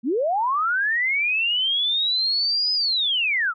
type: linear two-way sweep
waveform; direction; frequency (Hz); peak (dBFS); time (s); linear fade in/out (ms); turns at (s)
sine; up then down; 207.7 to 5050 to 1233; -19; 0.03-3.54; 50; 2.73
effects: none